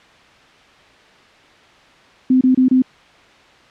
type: tone bursts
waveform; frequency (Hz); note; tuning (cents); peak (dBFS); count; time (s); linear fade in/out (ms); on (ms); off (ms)
sine; 257.4; C4; -28; -9; 4; 2.3-2.821; 5; 110; 27
effects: white hiss -47 dBFS RMS until 3.7 s + low-pass 3000 Hz 12 dB/octave